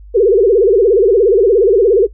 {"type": "tone with vibrato", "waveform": "sine", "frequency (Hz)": 424.6, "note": "G#4", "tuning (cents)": 38, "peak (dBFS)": -6, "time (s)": [0.14, 2.07], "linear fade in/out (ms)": 20, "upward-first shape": "sine", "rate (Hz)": 17, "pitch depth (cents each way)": 230, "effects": ["noise-tail reverb RT60 0.1 s tail -19 dB re dry", "added 50 Hz sine -33 dBFS peak until 2.13 s"]}